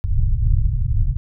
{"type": "low-pass noise", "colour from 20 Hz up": "pink", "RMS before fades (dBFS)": -17, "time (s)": [0.04, 1.17], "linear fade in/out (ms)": 0, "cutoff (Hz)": 130, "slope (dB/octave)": 48, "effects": []}